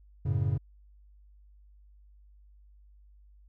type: chord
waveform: triangle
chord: F# minor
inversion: none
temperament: equal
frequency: 92.5 / 110 / 138.59 Hz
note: F#2 / A2 / C#3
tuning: 0 / 0 / 0 cents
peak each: -28 dBFS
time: 0.25-0.58 s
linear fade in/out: 10 ms
effects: added 50 Hz sine -54 dBFS peak until 3.48 s